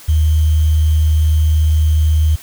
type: tone with sample-and-hold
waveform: sine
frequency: 77.78 Hz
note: D#2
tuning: in tune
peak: -9 dBFS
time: 0.08-2.36 s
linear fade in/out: 10 ms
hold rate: 3150 Hz
effects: white hiss -38 dBFS RMS until 2.42 s